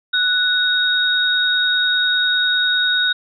sine tone pair together, 1480 / 3755 Hz, F#6 / A#7, 0 / +12 cents, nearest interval octave + major third, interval 1612 cents, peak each -17 dBFS, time 0.13-3.13 s, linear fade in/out 10 ms, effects none

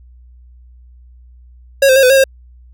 square tone with pitch steps, 549 / 521 / 541 / 505 / 542 / 535 Hz, C#5 / C5 / C#5 / B4 / C#5 / C5, -17 / -7 / -42 / +39 / -39 / +38 cents, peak -7 dBFS, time 1.82-2.24 s, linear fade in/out 5 ms, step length 70 ms, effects added 61 Hz sine -39 dBFS peak until 2.73 s

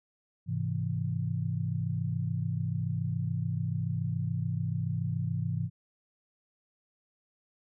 sine chord, Ab augmented, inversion none, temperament equal, 103.83 / 130.81 / 164.81 Hz, Ab2 / C3 / E3, 0 / 0 / 0 cents, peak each -33 dBFS, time 0.46-5.7 s, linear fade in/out 50 ms, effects none

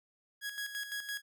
sawtooth tone with tremolo, 1661.2 Hz, G#6, in tune, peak -32 dBFS, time 0.41-1.22 s, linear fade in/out 50 ms, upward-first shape square, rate 5.9 Hz, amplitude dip 60%, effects none

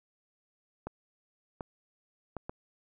clicks, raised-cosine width 1 ms, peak -23 dBFS, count 4, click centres 0.87 / 1.608 / 2.367 / 2.495 s, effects none

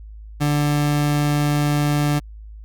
30% pulse tone, 146.83 Hz, D3, in tune, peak -14 dBFS, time 0.4-2.2 s, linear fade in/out 20 ms, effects added 53 Hz sine -35 dBFS peak until 2.64 s

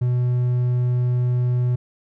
triangle tone, 123.6 Hz, B2, 2 cents sharp, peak -15 dBFS, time 0.01-1.76 s, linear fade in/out 10 ms, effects none

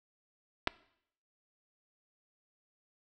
clicks, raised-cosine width 0.3 ms, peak -13 dBFS, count 2, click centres 0.673 / 0.676 s, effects noise-tail reverb RT60 0.7 s tail -21 dB re dry

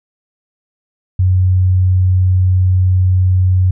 sine tone, 92.3 Hz, F#2, 4 cents flat, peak -8 dBFS, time 1.19-3.71 s, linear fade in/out 5 ms, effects none

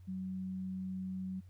sine tone, 187.3 Hz, F#3, 21 cents sharp, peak -37 dBFS, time 0.07-1.41 s, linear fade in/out 20 ms, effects added 91 Hz sine -52 dBFS peak until 1.49 s + pink hiss -75 dBFS RMS until 1.49 s

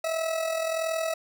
40% pulse tone with amplitude modulation, 649 Hz, E5, 27 cents flat, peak -23 dBFS, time 0.04-1.14 s, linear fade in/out 5 ms, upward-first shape sine, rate 41.4 Hz, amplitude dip 55%, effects none

